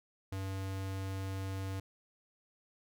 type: tone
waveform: square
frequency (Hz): 96.2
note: G2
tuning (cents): -32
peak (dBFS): -37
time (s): 0.32-1.8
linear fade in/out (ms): 5
effects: none